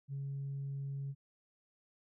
sine tone, 138.5 Hz, C#3, 1 cent flat, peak -36 dBFS, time 0.08-1.15 s, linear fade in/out 50 ms, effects tanh soft clip ceiling -34 dBFS

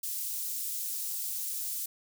white high-pass noise, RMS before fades -35 dBFS, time 0.03-1.86 s, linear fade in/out 5 ms, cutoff 6700 Hz, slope 12 dB/octave, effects none

